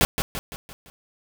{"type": "noise with echo", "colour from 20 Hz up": "pink", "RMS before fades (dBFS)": -18, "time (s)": [0.01, 0.05], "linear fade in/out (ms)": 0, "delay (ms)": 170, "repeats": 5, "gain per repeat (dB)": -6, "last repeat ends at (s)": 0.9, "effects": []}